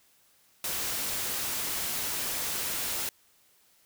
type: noise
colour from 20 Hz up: white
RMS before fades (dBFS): -32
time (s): 0.64-3.09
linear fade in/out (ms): 2
effects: white hiss -64 dBFS RMS until 3.85 s